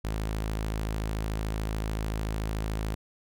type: tone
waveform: sawtooth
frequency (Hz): 53.6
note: A1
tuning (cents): -45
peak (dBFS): -25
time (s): 0.04-2.95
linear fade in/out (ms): 10
effects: none